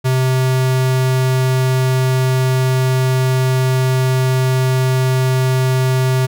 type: tone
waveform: square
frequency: 129.7 Hz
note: C3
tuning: 15 cents flat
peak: -13 dBFS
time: 0.04-6.27 s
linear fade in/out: 20 ms
effects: none